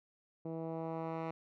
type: tone with low-pass filter sweep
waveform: 10% pulse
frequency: 162.7 Hz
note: E3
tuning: 22 cents flat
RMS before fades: -40 dBFS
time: 0.45-1.31 s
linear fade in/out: 5 ms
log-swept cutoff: 450 to 1800 Hz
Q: 1
effects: none